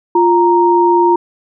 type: tone pair together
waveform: sine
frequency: 349.2 / 932.3 Hz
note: F4 / A#5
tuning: 0 / 0 cents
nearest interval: octave + perfect fourth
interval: 1700 cents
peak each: -10 dBFS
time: 0.15-1.16 s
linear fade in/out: 5 ms
effects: none